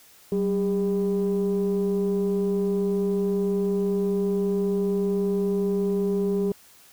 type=tone pair together; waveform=sine; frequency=190.3 / 403.2 Hz; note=F#3 / G4; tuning=+49 / +49 cents; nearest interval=octave + minor second; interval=1300 cents; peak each=-23 / -22 dBFS; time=0.32-6.52 s; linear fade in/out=2 ms; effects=tanh soft clip ceiling -17 dBFS + white hiss -53 dBFS RMS until 6.92 s